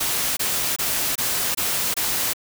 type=noise bursts; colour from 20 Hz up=white; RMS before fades=-23 dBFS; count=6; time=0-2.335 s; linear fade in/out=10 ms; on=370 ms; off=23 ms; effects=none